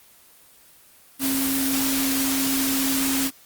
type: tone in noise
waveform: sine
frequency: 269.4 Hz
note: C#4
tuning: 49 cents flat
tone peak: -23 dBFS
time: 1.19-3.31 s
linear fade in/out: 50 ms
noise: white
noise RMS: -25 dBFS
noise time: 1.19-3.31 s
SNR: -1 dB
effects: white hiss -52 dBFS RMS until 3.45 s + Opus 24 kbps